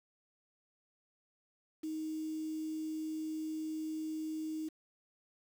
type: tone with quantisation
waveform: sine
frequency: 313.6 Hz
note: D#4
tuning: 14 cents sharp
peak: -36 dBFS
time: 1.83-4.69 s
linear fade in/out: 10 ms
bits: 9
effects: none